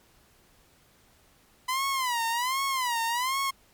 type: tone with vibrato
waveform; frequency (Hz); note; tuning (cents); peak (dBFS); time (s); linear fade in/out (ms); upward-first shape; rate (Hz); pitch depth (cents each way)
sawtooth; 1002; B5; +25; -22; 1.68-3.51; 10; sine; 1.3; 160
effects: pink hiss -61 dBFS RMS until 3.73 s + MP3 96 kbps